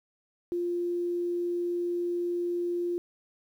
sine tone, 349.2 Hz, F4, in tune, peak -27 dBFS, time 0.52-2.98 s, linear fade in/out 0 ms, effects 10-bit

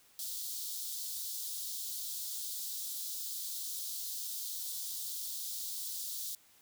white high-pass noise, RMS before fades -40 dBFS, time 0.19-6.35 s, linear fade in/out 2 ms, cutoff 3500 Hz, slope 48 dB/octave, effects white hiss -64 dBFS RMS until 6.61 s

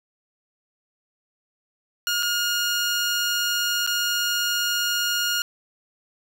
15% pulse tone with dropouts, 1425 Hz, F6, 34 cents sharp, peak -15 dBFS, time 2.07-5.42 s, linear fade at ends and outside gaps 1 ms, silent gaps 2.226-2.23 / 3.865-3.874 s, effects none

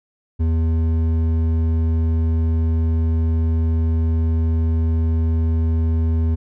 triangle tone with hard clipping, 81.2 Hz, E2, 26 cents flat, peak -17 dBFS, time 0.39-6.36 s, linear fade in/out 20 ms, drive 12 dB, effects none

